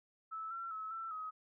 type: tone with pitch steps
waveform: sine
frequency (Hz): 1309 / 1355 / 1293 / 1336 / 1267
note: E6 / E6 / E6 / E6 / D#6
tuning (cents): -13 / +47 / -34 / +23 / +31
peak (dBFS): -40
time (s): 0.31-1.31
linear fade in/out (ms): 20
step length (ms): 200
effects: none